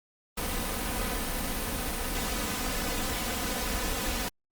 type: noise with comb filter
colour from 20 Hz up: pink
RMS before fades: -31 dBFS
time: 0.37-4.29 s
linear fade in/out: 10 ms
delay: 4 ms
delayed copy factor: +0.65
effects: Opus 32 kbps